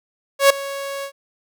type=tone with ADSR envelope; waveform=sawtooth; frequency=554.4 Hz; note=C#5; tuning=in tune; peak=-3 dBFS; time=0.39-1.12 s; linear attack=110 ms; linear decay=6 ms; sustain=-19 dB; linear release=82 ms; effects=none